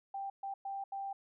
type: tone bursts at uneven times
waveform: sine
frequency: 787 Hz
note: G5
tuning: 7 cents sharp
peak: -37 dBFS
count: 4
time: 0.14-0.3 / 0.43-0.54 / 0.65-0.84 / 0.92-1.13 s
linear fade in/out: 5 ms
effects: none